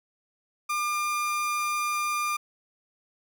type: tone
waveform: 30% pulse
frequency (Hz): 1201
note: D6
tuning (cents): +38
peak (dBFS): -23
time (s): 0.69-2.37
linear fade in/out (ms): 10
effects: none